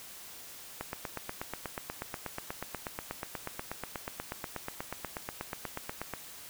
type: click train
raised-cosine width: 0.5 ms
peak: -20 dBFS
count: 45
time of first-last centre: 0.81-6.137 s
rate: 8.26 Hz
effects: white hiss -48 dBFS RMS until 6.49 s